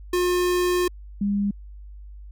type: tone pair in turn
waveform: square / sine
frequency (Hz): 357.7 / 202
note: F4 / G#3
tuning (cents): +41 / -48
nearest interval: minor seventh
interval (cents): 989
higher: first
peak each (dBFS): -20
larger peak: neither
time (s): 0.13-0.88 / 1.21-1.51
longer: first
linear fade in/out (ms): 5
effects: added 50 Hz sine -38 dBFS peak until 2.31 s